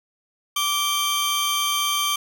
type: tone pair together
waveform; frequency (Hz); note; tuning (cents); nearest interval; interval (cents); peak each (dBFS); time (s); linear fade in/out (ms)
sawtooth; 1168 / 3158; D6 / G7; -10 / +12; octave + perfect fourth; 1722; -20; 0.56-2.16; 5
effects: none